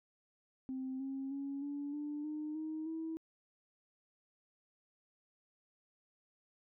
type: tone with pitch steps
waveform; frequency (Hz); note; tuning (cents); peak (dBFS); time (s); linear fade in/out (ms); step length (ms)
sine; 261.6 / 269.6 / 277.8 / 286.3 / 295 / 304 / 313.3 / 322.8; C4 / C#4 / C#4 / D4 / D4 / D#4 / D#4 / E4; 0 / -48 / +4 / -44 / +8 / -40 / +12 / -36; -37; 0.69-3.17; 0; 310
effects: tanh soft clip ceiling -33 dBFS